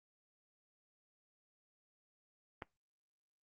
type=click; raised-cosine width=0.5 ms; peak=-26 dBFS; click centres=2.622 s; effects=noise-tail reverb RT60 0.2 s tail -24 dB re dry + Opus 24 kbps